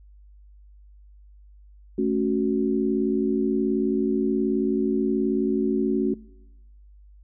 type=chord; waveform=sine; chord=F# minor; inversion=first; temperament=equal with one note detuned; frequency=218.5 / 277.2 / 370 Hz; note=A3 / C#4 / F#4; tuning=-12 / 0 / 0 cents; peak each=-25 / -25 / -24 dBFS; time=1.98-6.14 s; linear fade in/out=5 ms; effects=noise-tail reverb RT60 1.0 s tail -23 dB re dry + added 50 Hz sine -47 dBFS peak until 7.23 s